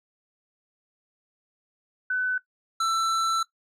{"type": "tone pair in turn", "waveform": ["sine", "square"], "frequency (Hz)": [1505, 1333.1], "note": ["F#6", "E6"], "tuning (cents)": [29, 19], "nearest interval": "major second", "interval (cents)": 210, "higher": "first", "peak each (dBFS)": -23, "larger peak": "neither", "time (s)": [[2.1, 2.38], [2.8, 3.43]], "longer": "second", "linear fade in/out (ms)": 5, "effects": ["noise-tail reverb RT60 0.1 s tail -17 dB re dry", "low-pass 8000 Hz 12 dB/octave"]}